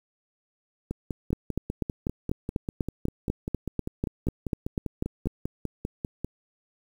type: two click trains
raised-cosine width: 3 ms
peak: -13 / -17 dBFS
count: 17 / 28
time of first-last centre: 1.33-5.271 / 0.91-6.246 s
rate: 4.06 / 5.06 Hz
effects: 8-bit